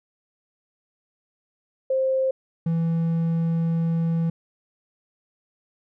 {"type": "tone pair in turn", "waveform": ["sine", "triangle"], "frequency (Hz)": [527, 165.56], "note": ["C5", "E3"], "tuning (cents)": [12, 8], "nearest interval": "octave + minor sixth", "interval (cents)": 2004, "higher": "first", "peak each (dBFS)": [-19, -18], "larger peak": "second", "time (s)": [[1.9, 2.31], [2.66, 4.3]], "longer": "second", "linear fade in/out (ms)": 5, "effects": []}